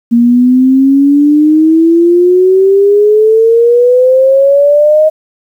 sine exponential sweep, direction up, 233.1 to 628 Hz, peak -3 dBFS, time 0.11-5.1 s, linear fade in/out 20 ms, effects 7-bit

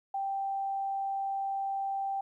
sine tone, 784 Hz, G5, in tune, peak -30 dBFS, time 0.14-2.21 s, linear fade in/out 5 ms, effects 12-bit

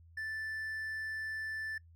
triangle tone, 1760 Hz, A6, in tune, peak -35 dBFS, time 0.17-1.78 s, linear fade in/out 5 ms, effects noise-tail reverb RT60 0.1 s tail -22 dB re dry + added 83 Hz sine -56 dBFS peak until 1.95 s

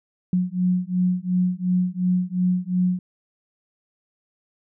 sine beating tone pair, 180 / 182.8 Hz, F#3 / F#3, -47 / -21 cents, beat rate 2.8 Hz, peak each -22 dBFS, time 0.33-2.99 s, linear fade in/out 2 ms, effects none

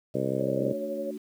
harmonic tone, 66.4 Hz, C2, 26 cents sharp, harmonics 2 / 3 / 4 / 5 / 6 / 7 / 8 / 9, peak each -34 / -34 / -34 / -34 / -34 / -34 / -34 / -34 dBFS, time 0.14-0.73 s, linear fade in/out 10 ms
sine tone with tremolo, 554.4 Hz, C#5, in tune, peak -29 dBFS, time 0.4-1.11 s, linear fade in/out 5 ms, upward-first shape triangle, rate 12 Hz, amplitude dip 50%
sine chord, D major, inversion second, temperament equal, 220 / 293.7 / 370 Hz, A3 / D4 / F#4, 0 / 0 / 0 cents, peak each -38 dBFS, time 0.59-1.18 s, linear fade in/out 10 ms
effects 9-bit

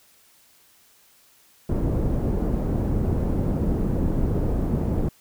pink low-pass noise, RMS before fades -23 dBFS, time 1.69-5.09 s, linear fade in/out 5 ms, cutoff 380 Hz, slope 12 dB/octave, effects white hiss -57 dBFS RMS until 5.2 s

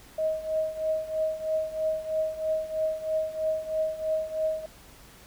sine tone with tremolo, 630 Hz, D#5, 21 cents sharp, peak -22 dBFS, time 0.18-4.66 s, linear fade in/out 5 ms, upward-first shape triangle, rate 3.1 Hz, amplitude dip 85%, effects added 50 Hz sine -57 dBFS peak until 5.26 s + pink hiss -52 dBFS RMS until 5.26 s

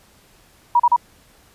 sine tone bursts, 960 Hz, B5, 49 cents flat, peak -10 dBFS, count 3, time 0.75-0.963 s, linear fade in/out 5 ms, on 47 ms, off 36 ms, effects pink hiss -53 dBFS RMS until 1.54 s + resampled to 32000 Hz

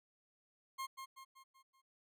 40% pulse tone with echo, 1067 Hz, C6, 34 cents sharp, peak -39 dBFS, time 0.78-0.87 s, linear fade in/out 20 ms, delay 190 ms, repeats 5, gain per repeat -6 dB, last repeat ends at 1.82 s, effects none

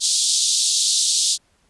pink band-pass noise, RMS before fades -19 dBFS, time 0-1.38 s, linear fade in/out 50 ms, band 3600 to 9500 Hz, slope 48 dB/octave, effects pink hiss -62 dBFS RMS until 1.69 s + resampled to 24000 Hz

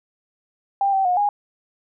sine tone with pitch steps, 793 / 773 / 721 / 821 Hz, G5 / G5 / F#5 / G#5, +20 / -24 / -45 / -20 cents, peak -16 dBFS, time 0.81-1.29 s, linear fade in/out 2 ms, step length 120 ms, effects none

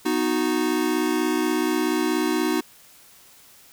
square chord, B major, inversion none, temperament equal with one note detuned, 246.9 / 311.1 / 367.7 Hz, B3 / D#4 / F#4, 0 / 0 / -11 cents, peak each -28 / -24 / -26 dBFS, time 0.05-2.61 s, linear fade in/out 10 ms, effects white hiss -51 dBFS RMS until 3.72 s

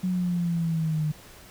sine linear sweep, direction down, 185 to 151.1 Hz, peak -23 dBFS, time 0.03-1.12 s, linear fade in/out 10 ms, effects pink hiss -49 dBFS RMS until 1.5 s

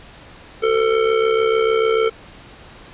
square tone with amplitude modulation, 446.9 Hz, A4, 27 cents sharp, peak -12 dBFS, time 0.62-2.1 s, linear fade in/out 20 ms, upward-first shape sine, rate 66.8 Hz, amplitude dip 65%, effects pink hiss -42 dBFS RMS until 2.93 s + resampled to 8000 Hz

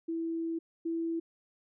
sine tone pair in turn, 329.6 / 330.9 Hz, E4 / E4, 0 / +7 cents, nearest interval unison, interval 7 cents, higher second, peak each -31 / -30 dBFS, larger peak second, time 0.08-0.59 / 0.85-1.2 s, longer first, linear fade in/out 10 ms, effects none

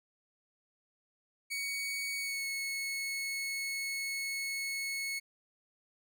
sawtooth tone with pitch glide, 2241 to 2196 Hz, C#7 to C#7, +18 to -17 cents, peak -31 dBFS, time 1.5-5.2 s, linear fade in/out 20 ms, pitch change -35 cents, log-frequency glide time 2.17-2.46 s, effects none

